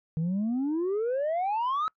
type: exponential sweep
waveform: sine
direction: up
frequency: 154.8 to 1308 Hz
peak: -23 dBFS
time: 0.17-1.88 s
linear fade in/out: 0 ms
effects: noise-tail reverb RT60 0.1 s tail -26 dB re dry + tanh soft clip ceiling -24 dBFS